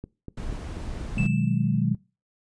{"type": "click train", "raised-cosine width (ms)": 3, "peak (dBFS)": -23, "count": 6, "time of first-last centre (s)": [0.04, 1.257], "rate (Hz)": 4.11}
{"type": "noise", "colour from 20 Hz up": "brown", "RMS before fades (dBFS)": -33, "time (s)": [0.37, 1.27], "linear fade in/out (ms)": 5}
{"type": "chord", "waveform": "sine", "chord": "G# minor seventh", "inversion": "first", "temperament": "equal", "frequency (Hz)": [123.47, 155.56, 185, 207.7], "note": ["B2", "D#3", "F#3", "G#3"], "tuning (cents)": [0, 0, 0, 0], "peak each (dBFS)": -26, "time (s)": [1.17, 1.95], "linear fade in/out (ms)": 5}
{"type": "tone with exponential decay", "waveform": "triangle", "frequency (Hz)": 2637, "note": "E7", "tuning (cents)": 0, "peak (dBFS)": -27, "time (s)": [1.18, 1.83], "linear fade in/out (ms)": 1, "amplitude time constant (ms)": 140}
{"effects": ["noise-tail reverb RT60 0.3 s tail -21 dB re dry", "resampled to 22050 Hz"]}